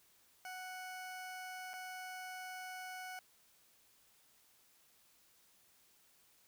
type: tone with dropouts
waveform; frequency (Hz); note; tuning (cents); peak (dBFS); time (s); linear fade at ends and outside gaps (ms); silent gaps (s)
20% pulse; 740; F#5; 0; -40; 0.45-3.19; 1; 1.734-1.738
effects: white hiss -69 dBFS RMS until 6.47 s